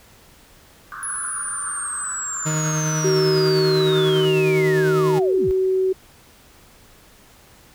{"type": "band-pass noise", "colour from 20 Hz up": "white", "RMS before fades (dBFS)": -34, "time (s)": [0.92, 4.25], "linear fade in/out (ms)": 0, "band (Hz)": [1100, 1600], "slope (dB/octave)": 96}
{"type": "linear sweep", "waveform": "sine", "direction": "down", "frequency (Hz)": [10420, 31.91], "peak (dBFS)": -25, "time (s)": [1.03, 5.51], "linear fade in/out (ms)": 0}
{"type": "tone with tremolo", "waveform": "40% pulse", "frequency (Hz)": 155.56, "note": "D#3", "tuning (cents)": 0, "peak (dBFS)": -19, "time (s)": [2.45, 5.2], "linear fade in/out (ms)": 20, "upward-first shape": "triangle", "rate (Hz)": 10, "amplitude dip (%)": 25}
{"type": "tone with pitch glide", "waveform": "sine", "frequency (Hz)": [379.8, 376.7], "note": ["F#4", "F#4"], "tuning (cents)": [45, 31], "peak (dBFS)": -16, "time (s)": [3.04, 5.93], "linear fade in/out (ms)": 10, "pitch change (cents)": -14, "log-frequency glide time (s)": [4.87, 5.21]}
{"effects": ["pink hiss -50 dBFS RMS until 7.74 s"]}